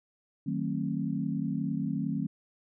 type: chord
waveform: sine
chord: D# diminished seventh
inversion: none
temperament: just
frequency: 155.56 / 186.68 / 224 / 268.8 Hz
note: D#3 / F#3 / A3 / C4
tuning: 0 / +16 / +31 / +47 cents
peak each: -34 dBFS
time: 0.46-2.27 s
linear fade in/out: 10 ms
effects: none